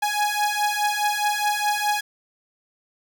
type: beating tone pair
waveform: sawtooth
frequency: 830.6 / 835.4 Hz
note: G#5 / G#5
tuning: 0 / +10 cents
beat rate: 4.8 Hz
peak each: -20 / -20 dBFS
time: 0.02-2.01 s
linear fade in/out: 10 ms
effects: none